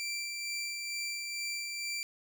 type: tone with tremolo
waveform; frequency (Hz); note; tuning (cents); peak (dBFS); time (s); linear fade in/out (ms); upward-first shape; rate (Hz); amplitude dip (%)
20% pulse; 2349; D7; 0; -29; 0-2.03; 0; sine; 2.2; 30
effects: none